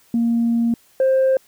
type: tone pair in turn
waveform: sine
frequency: 233.1 / 527.5 Hz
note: A#3 / C5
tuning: 0 / +14 cents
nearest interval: octave + major second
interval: 1414 cents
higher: second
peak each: -14 / -11 dBFS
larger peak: second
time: 0.14-0.74 / 1-1.37 s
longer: first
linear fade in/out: 2 ms
effects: tanh soft clip ceiling -11 dBFS + white hiss -55 dBFS RMS until 1.47 s